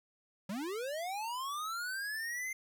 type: linear sweep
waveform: square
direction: up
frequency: 178.2 to 2100 Hz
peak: -37 dBFS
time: 0.49-2.53 s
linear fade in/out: 5 ms
effects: 12-bit